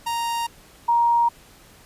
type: tone pair in turn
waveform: 45% pulse / sine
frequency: 932.3 / 940.4 Hz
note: A#5 / A#5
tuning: 0 / +15 cents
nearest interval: unison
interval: 15 cents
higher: second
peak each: -23 / -15 dBFS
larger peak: second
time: 0.06-0.47 / 0.88-1.29 s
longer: neither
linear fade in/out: 10 ms
effects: pink hiss -50 dBFS RMS until 1.85 s + resampled to 32000 Hz

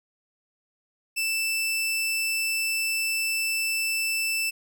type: tone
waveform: sawtooth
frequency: 2650 Hz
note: E7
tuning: 9 cents sharp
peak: -21 dBFS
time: 1.16-4.51 s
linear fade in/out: 20 ms
effects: none

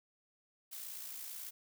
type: noise with amplitude modulation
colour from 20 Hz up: blue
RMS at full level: -44 dBFS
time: 0.71-1.51 s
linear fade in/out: 20 ms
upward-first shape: sine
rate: 58.4 Hz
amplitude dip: 40%
effects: none

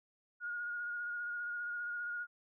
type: tone with vibrato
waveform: sine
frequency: 1434 Hz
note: F6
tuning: 45 cents sharp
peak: -37 dBFS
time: 0.4-2.27 s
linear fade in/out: 50 ms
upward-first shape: square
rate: 15 Hz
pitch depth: 17 cents each way
effects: none

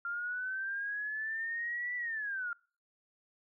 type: linear two-way sweep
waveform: sine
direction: up then down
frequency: 1386 to 1975.5 to 1386 Hz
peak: -34 dBFS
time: 0.05-2.53 s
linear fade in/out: 2 ms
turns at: 1.96 s
effects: noise-tail reverb RT60 0.4 s tail -25 dB re dry

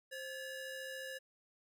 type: ring-modulated tone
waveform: 35% pulse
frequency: 1126 Hz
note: C#6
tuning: 27 cents sharp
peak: -38 dBFS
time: 0.11-1.19 s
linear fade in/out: 20 ms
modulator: 600 Hz
effects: none

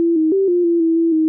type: tone with pitch steps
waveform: sine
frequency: 336.5 / 315.9 / 388.4 / 351.9 / 339.6 / 327.8 / 331.9 / 316.2 Hz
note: E4 / D#4 / G4 / F4 / F4 / E4 / E4 / D#4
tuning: +36 / +26 / -16 / +13 / -48 / -10 / +12 / +28 cents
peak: -12 dBFS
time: 0-1.28 s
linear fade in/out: 0 ms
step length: 160 ms
effects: none

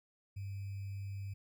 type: tone with sample-and-hold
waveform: sine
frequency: 98.6 Hz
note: G2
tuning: 11 cents sharp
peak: -39 dBFS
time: 0.36-1.34 s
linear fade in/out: 10 ms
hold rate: 2450 Hz
effects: none

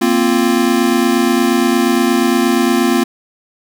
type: chord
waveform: square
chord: Bb suspended second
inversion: none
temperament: equal with one note detuned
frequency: 233.1 / 261.6 / 347 Hz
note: Bb3 / C4 / F4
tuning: 0 / 0 / -11 cents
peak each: -16 dBFS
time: 0.01-3.04 s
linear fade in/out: 10 ms
effects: none

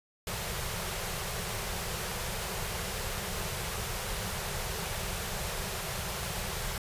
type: band-stop noise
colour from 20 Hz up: pink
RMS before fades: -35 dBFS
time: 0.27-6.78 s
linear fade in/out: 2 ms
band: 210 to 360 Hz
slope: 96 dB/octave
effects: resampled to 32000 Hz

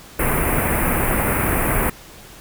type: band-stop noise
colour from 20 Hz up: pink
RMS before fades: -19 dBFS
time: 0.19-1.9 s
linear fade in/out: 5 ms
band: 2500 to 9300 Hz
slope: 48 dB/octave
effects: pink hiss -42 dBFS RMS until 2.4 s

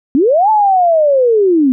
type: linear two-way sweep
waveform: sine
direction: up then down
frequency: 246.9 to 881 to 246.9 Hz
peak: -7 dBFS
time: 0.15-1.72 s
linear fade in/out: 0 ms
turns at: 0.5 s
effects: none

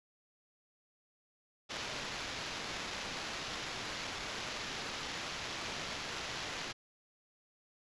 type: noise with sample-and-hold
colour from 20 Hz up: white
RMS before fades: -41 dBFS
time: 1.69-6.73 s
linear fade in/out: 20 ms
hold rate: 8820 Hz
effects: resampled to 22050 Hz

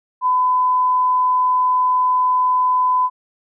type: tone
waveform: sine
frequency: 1007 Hz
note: B5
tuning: 33 cents sharp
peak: -13 dBFS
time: 0.21-3.1 s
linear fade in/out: 50 ms
effects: none

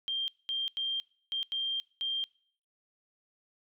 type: tone bursts at uneven times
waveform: sine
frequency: 3181 Hz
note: G7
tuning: 25 cents sharp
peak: -30 dBFS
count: 6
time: 0.08-0.28 / 0.49-0.68 / 0.77-1 / 1.32-1.43 / 1.52-1.8 / 2.01-2.24 s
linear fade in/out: 0 ms
effects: noise-tail reverb RT60 0.6 s tail -24 dB re dry

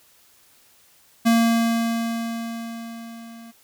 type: tone with level ramp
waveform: square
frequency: 230.1 Hz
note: A#3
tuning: 22 cents flat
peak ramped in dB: -14 to -41 dBFS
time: 1.25-3.52 s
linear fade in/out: 20 ms
effects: white hiss -56 dBFS RMS until 3.63 s

